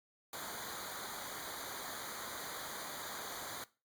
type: noise with comb filter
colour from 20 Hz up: pink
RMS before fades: -44 dBFS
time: 0.33-3.64 s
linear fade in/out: 2 ms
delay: 0.37 ms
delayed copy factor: -1
effects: noise-tail reverb RT60 0.3 s tail -19 dB re dry + MP3 96 kbps